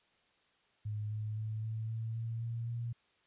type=tone with pitch steps; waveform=sine; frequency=105.7 / 107.36 / 109.05 / 110.76 / 112.5 / 114.27 / 116.07 / 117.89 Hz; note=G#2 / A2 / A2 / A2 / A2 / A#2 / A#2 / A#2; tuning=+31 / -42 / -15 / +12 / +39 / -34 / -7 / +20 cents; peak=-35 dBFS; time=0.85-2.93 s; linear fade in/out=10 ms; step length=260 ms; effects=white hiss -71 dBFS RMS until 3.26 s + resampled to 8000 Hz